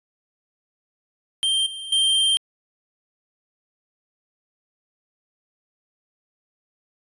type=tone with level steps; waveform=square; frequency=3159 Hz; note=G7; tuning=13 cents sharp; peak=-19 / -32 / -17 dBFS; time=1.43-2.37 s; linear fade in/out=0 ms; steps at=1.66 / 1.92 s; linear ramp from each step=5 ms; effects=resampled to 24000 Hz